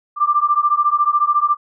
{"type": "beating tone pair", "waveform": "sine", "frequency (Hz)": [1177, 1191], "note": ["D6", "D6"], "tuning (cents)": [3, 24], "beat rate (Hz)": 14, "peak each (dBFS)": -16, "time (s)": [0.16, 1.57], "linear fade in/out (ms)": 50, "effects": []}